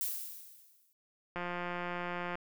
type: noise with exponential decay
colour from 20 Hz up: violet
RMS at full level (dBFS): -33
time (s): 0.01-0.93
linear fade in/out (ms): 0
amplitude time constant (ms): 200
type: click train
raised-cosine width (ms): 0.5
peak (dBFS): -23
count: 176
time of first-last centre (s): 1.36-2.354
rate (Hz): 176
effects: none